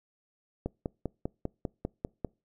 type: click train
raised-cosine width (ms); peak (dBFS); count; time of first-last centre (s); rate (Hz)
2; -18; 9; 0.66-2.247; 5.04
effects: noise-tail reverb RT60 0.3 s tail -26 dB re dry